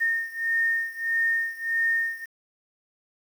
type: beating tone pair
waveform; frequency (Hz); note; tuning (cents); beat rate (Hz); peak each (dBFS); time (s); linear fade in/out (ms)
sine; 1830 / 1831.6; A#6 / A#6; -32 / -31; 1.6; -25 / -27; 0-2.26; 20
effects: 8-bit